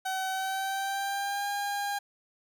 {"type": "tone with pitch glide", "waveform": "30% pulse", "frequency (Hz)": [759, 808.8], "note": ["F#5", "G#5"], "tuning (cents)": [44, -46], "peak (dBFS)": -27, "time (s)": [0.05, 1.99], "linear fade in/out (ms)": 10, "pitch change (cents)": 110, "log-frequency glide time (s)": [0.3, 1.48], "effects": []}